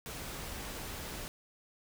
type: noise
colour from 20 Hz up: pink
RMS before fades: -42 dBFS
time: 0.06-1.28 s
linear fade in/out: 0 ms
effects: none